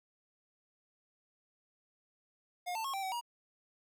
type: tone with pitch steps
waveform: square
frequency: 715 / 891 / 1088 / 780 / 759 / 952 Hz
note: F5 / A5 / C#6 / G5 / F#5 / A#5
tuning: +41 / +22 / -33 / -9 / +44 / +36 cents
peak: -36 dBFS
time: 2.66-3.212 s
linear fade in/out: 20 ms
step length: 92 ms
effects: 12-bit